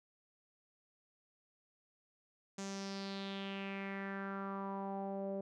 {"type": "tone with low-pass filter sweep", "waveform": "sawtooth", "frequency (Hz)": 196, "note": "G3", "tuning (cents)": 0, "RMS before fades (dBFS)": -42, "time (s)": [2.58, 5.41], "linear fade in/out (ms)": 5, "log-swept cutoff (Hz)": [6900, 540], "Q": 4, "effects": []}